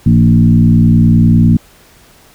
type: tone with frequency modulation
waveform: sine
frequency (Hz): 164.81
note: E3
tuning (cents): 0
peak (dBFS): -4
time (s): 0.06-1.57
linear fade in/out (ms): 5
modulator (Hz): 59.9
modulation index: 1.4
effects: pink hiss -44 dBFS RMS until 2.34 s